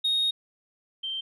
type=tone pair in turn; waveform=sine; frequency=3729 / 3136 Hz; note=A#7 / G7; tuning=0 / 0 cents; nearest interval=minor third; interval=300 cents; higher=first; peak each=-20 / -29 dBFS; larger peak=first; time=0.04-0.31 / 1.03-1.21 s; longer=first; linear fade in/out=10 ms; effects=tanh soft clip ceiling -20 dBFS